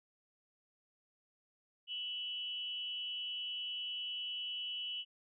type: tone with amplitude modulation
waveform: sine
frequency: 2960 Hz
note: F#7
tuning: in tune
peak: -35 dBFS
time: 1.87-5.05 s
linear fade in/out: 50 ms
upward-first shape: sine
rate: 270 Hz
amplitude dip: 65%
effects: none